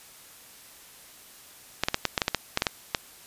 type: clicks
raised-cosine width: 0.2 ms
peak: -5 dBFS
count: 12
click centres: 1.836 / 1.885 / 1.944 / 2.053 / 2.178 / 2.218 / 2.281 / 2.347 / 2.574 / 2.621 / 2.668 / 2.948 s
effects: white hiss -50 dBFS RMS until 3.26 s + resampled to 32000 Hz